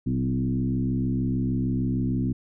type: tone with frequency modulation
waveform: sine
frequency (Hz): 185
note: F#3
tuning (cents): 0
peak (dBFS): -22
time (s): 0.06-2.33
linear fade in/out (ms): 10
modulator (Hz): 66.5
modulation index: 1.6
effects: none